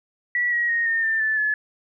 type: tone with pitch steps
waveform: sine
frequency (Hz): 1944 / 1904 / 1864.8 / 1826.4 / 1788.8 / 1752 / 1716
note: B6 / A#6 / A#6 / A#6 / A6 / A6 / A6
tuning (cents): -28 / +36 / 0 / -36 / +28 / -8 / -44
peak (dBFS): -19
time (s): 0.35-1.54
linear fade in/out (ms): 2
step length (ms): 170
effects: none